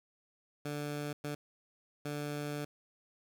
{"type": "tone bursts at uneven times", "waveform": "15% pulse", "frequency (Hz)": 146.83, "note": "D3", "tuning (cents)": 0, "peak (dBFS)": -30, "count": 3, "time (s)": [[0.65, 1.13], [1.24, 1.35], [2.05, 2.65]], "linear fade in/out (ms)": 5, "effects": []}